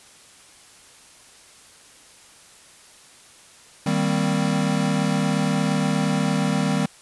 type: chord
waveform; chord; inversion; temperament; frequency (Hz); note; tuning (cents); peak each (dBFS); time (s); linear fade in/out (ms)
square; C minor seventh; first; equal; 155.56 / 196 / 233.1 / 261.6; Eb3 / G3 / Bb3 / C4; 0 / 0 / 0 / 0; -25 / -24 / -29 / -27; 3.86-6.86; 5
effects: white hiss -49 dBFS RMS until 7.01 s + resampled to 24000 Hz